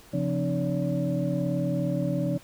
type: tone cluster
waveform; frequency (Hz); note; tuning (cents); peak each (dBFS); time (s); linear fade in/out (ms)
sine; 136.4 / 175.4 / 261.8 / 299.2 / 571; C#3 / F3 / C4 / D4 / D5; -28 / +8 / +1 / +32 / -49; -29 / -28 / -33 / -31 / -31; 0.13-2.38; 10
effects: tanh soft clip ceiling -15 dBFS + pink hiss -52 dBFS RMS until 2.43 s